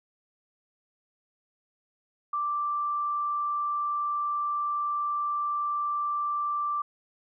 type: tone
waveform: sine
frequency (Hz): 1174.7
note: D6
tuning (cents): 0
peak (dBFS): -26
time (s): 2.33-6.82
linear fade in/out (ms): 5
effects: none